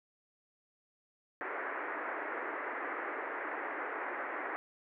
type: band-pass noise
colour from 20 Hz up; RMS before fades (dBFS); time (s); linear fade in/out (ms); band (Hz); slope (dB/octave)
white; -39; 1.41-4.56; 0; 290 to 2000; 48
effects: none